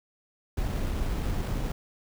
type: noise with sample-and-hold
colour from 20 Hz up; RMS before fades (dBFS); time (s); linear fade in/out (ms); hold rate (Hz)
brown; -29; 0.57-1.72; 5; 6300
effects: none